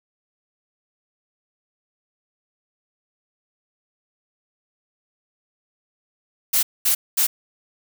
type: noise bursts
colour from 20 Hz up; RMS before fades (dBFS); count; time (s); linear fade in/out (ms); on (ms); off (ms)
blue; -18; 3; 6.53-7.27; 10; 100; 220
effects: none